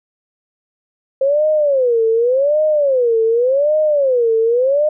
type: tone with vibrato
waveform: sine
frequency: 526 Hz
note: C5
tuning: 9 cents sharp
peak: -11 dBFS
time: 1.21-4.89 s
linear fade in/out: 5 ms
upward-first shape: sine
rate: 0.87 Hz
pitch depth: 280 cents each way
effects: none